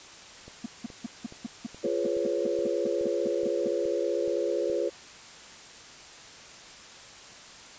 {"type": "click train", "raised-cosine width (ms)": 2, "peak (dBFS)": -32, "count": 11, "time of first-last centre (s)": [0.48, 4.699], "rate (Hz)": 2.37}
{"type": "tone bursts", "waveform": "triangle", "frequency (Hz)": 233.1, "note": "A#3", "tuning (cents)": 0, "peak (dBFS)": -28, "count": 16, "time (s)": [0.64, 3.676], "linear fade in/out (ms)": 5, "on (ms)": 21, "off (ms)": 180}
{"type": "chord", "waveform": "sine", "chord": "C# dominant seventh", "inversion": "first", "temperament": "just", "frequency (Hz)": [346.5, 415.8, 498.9, 554.4], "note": ["E#4", "G#4", "B4", "C#5"], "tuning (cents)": [-14, 2, 17, 0], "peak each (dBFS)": -31, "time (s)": [1.83, 4.9], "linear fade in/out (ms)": 20}
{"effects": ["white hiss -47 dBFS RMS until 7.78 s", "resampled to 16000 Hz"]}